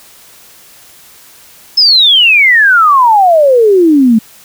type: exponential sweep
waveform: sine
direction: down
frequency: 5274 to 213.9 Hz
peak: -3 dBFS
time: 1.77-4.19 s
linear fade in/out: 10 ms
effects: white hiss -39 dBFS RMS until 4.44 s